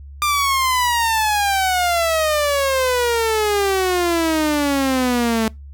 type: exponential sweep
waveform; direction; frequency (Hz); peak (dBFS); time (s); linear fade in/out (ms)
sawtooth; down; 1200 to 219.3; -12; 0.22-5.48; 0
effects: noise-tail reverb RT60 0.2 s tail -24 dB re dry + added 70 Hz sine -34 dBFS peak until 5.73 s